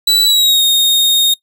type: tone with pitch glide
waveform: 40% pulse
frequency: 3951 to 3708 Hz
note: B7 to A#7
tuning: 0 to -10 cents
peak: -7 dBFS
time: 0.07-1.34 s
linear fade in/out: 5 ms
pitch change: -110 cents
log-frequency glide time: 0.25-0.63 s
effects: noise-tail reverb RT60 0.1 s tail -22 dB re dry